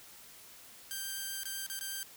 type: tone with dropouts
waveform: 5% pulse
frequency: 1577 Hz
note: G6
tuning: 10 cents sharp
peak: -26 dBFS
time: 0.91-2.03 s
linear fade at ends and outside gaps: 0 ms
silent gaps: 1.434-1.455 / 1.664-1.699 / 1.791-1.81 s
effects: white hiss -54 dBFS RMS until 2.16 s

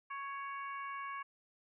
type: harmonic tone with a mistuned harmonic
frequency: 554.4 Hz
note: C#5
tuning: in tune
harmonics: 2 / 3 / 4 / 5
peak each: -41 / -48 / -49 / -57 dBFS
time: 0.1-1.23 s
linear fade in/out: 10 ms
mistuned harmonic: 4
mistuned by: +17 cents
effects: none

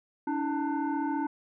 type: tone with frequency modulation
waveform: sine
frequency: 284.7 Hz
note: C#4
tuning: 46 cents sharp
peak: -27 dBFS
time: 0.27-1.27 s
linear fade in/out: 5 ms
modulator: 604 Hz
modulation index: 1.2
effects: none

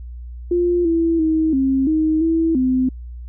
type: tone with pitch steps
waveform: sine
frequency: 350.1 / 331.3 / 317 / 267.4 / 313.3 / 326.7 / 257.2 Hz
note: F4 / E4 / D#4 / C4 / D#4 / E4 / C4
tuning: +4 / +9 / +32 / +38 / +12 / -15 / -30 cents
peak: -14 dBFS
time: 0.51-2.89 s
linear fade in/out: 5 ms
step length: 340 ms
effects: added 60 Hz sine -30 dBFS peak until 3.28 s

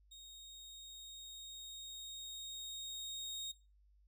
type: tone with level ramp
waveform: 30% pulse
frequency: 3729 Hz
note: A#7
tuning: in tune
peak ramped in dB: -50 to -38 dBFS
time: 0.11-3.52 s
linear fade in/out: 10 ms
effects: noise-tail reverb RT60 0.3 s tail -20 dB re dry + added 50 Hz sine -65 dBFS peak until 4.07 s

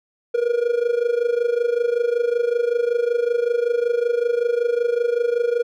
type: tone with amplitude modulation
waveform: triangle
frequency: 476.3 Hz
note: A#4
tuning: 37 cents sharp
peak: -12 dBFS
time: 0.34-5.63 s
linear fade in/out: 10 ms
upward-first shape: sine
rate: 25.3 Hz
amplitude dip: 80%
effects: none

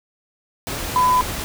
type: tone in noise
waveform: sine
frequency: 1003 Hz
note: B5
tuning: 26 cents sharp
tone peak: -13 dBFS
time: 0.96-1.21 s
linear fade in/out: 0 ms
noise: pink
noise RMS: -27 dBFS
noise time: 0.67-1.44 s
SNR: +11 dB
effects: none

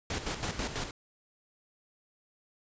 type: noise with tremolo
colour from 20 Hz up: pink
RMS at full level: -33 dBFS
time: 0.1-0.91 s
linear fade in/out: 2 ms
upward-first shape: square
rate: 6.1 Hz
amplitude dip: 60%
effects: resampled to 16000 Hz

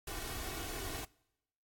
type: noise with comb filter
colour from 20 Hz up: pink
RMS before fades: -41 dBFS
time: 0.07-1.05 s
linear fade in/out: 5 ms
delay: 2.7 ms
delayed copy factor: +0.7
effects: noise-tail reverb RT60 0.9 s tail -25 dB re dry + AAC 64 kbps

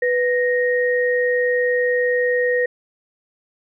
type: tone pair together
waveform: sine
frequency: 493.9 / 1864.7 Hz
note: B4 / A#6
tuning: 0 / 0 cents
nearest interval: octave + major seventh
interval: 2300 cents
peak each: -17 / -21 dBFS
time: 0.02-2.66 s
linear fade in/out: 5 ms
effects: none

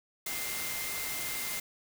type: tone in noise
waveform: sine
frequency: 2093 Hz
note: C7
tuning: in tune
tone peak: -41 dBFS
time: 0.26-1.6 s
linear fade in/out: 5 ms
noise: white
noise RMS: -36 dBFS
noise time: 0.26-1.6 s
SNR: -8 dB
effects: none

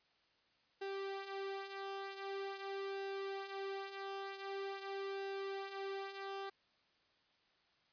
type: tone with flanger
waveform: sawtooth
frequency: 392 Hz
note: G4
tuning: in tune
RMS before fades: -44 dBFS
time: 0.81-6.5 s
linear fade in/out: 10 ms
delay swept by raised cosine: 0.9 to 5.6 ms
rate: 0.45 Hz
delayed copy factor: -0.55
effects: white hiss -74 dBFS RMS until 7.92 s + resampled to 11025 Hz

